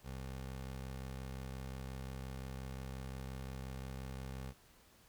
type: tone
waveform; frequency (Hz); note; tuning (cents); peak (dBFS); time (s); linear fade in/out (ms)
20% pulse; 65.7; C2; +8; -38; 0.03-4.54; 50
effects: pink hiss -65 dBFS RMS until 5.08 s